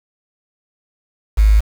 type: tone with quantisation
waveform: sine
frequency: 52.7 Hz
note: G#1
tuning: 26 cents sharp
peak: -7 dBFS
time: 1.37-1.61 s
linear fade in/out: 20 ms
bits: 5
effects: none